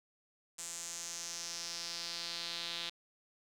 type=tone with band-pass filter sweep; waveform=sawtooth; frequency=170 Hz; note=F3; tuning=46 cents flat; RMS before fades=-42 dBFS; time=0.58-2.9 s; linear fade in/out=10 ms; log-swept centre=7600 to 3700 Hz; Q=3.4; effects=10-bit